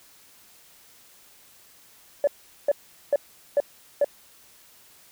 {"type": "tone bursts", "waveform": "sine", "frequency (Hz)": 573, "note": "D5", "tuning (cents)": -43, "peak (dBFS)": -15, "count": 5, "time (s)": [2.24, 4.045], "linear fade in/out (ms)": 2, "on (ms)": 33, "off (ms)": 410, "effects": ["tanh soft clip ceiling -13 dBFS", "white hiss -54 dBFS RMS until 5.11 s"]}